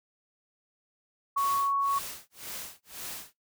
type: tone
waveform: sine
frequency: 1112 Hz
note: C#6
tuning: 5 cents sharp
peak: -24 dBFS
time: 1.36-1.99 s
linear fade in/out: 10 ms
type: noise with tremolo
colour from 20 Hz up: white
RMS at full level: -38 dBFS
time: 1.37-3.35 s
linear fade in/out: 10 ms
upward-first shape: sine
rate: 1.9 Hz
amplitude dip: 100%
effects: noise-tail reverb RT60 0.2 s tail -26 dB re dry